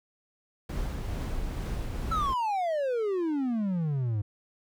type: noise with tremolo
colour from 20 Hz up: brown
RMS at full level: -31 dBFS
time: 0.69-2.34 s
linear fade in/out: 5 ms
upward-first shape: triangle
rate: 2.3 Hz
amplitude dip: 30%
type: exponential sweep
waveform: triangle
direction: down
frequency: 1352 to 100.1 Hz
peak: -24 dBFS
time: 2.11-4.22 s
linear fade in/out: 10 ms
effects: none